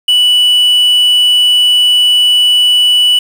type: tone with quantisation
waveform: triangle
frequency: 2960 Hz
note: F#7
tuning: in tune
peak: -4 dBFS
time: 0.08-3.19 s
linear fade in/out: 5 ms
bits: 5
effects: none